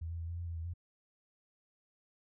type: tone with pitch steps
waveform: sine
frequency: 81.9 / 84.1 / 82.9 / 85.3 / 86.2 / 84.1 / 81.7 / 86.6 Hz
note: E2 / E2 / E2 / F2 / F2 / E2 / E2 / F2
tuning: -11 / +35 / +10 / -40 / -22 / +35 / -15 / -14 cents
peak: -37 dBFS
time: 0.01-0.738 s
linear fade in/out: 10 ms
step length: 91 ms
effects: none